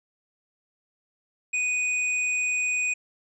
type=tone; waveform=square; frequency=2484 Hz; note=D#7; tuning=3 cents flat; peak=-24 dBFS; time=1.53-2.94 s; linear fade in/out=10 ms; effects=resampled to 22050 Hz